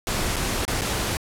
pink noise with dropouts, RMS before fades -25 dBFS, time 0.07-1.17 s, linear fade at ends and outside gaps 1 ms, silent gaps 0.36-0.365 / 0.652-0.679 / 0.811-0.817 s, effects low-pass 12000 Hz 12 dB/octave

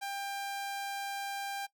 sawtooth tone, 795 Hz, G5, 24 cents sharp, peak -32 dBFS, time 0.01-1.67 s, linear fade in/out 20 ms, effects noise-tail reverb RT60 0.1 s tail -19 dB re dry

